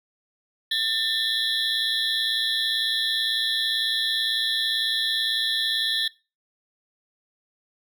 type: tone cluster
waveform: triangle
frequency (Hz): 1791 / 3332 / 3450 / 3719 / 4001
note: A6 / G#7 / A7 / A#7 / B7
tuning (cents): +30 / +5 / -35 / -5 / +22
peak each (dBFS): -27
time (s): 0.71-6.08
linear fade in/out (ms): 5
effects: noise-tail reverb RT60 0.3 s tail -22 dB re dry